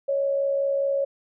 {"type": "tone pair together", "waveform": "sine", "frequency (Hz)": [554.4, 619.2], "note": ["C#5", "D#5"], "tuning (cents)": [0, -9], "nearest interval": "major second", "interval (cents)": 191, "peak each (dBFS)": [-21, -33], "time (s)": [0.08, 1.05], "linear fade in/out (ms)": 10, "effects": []}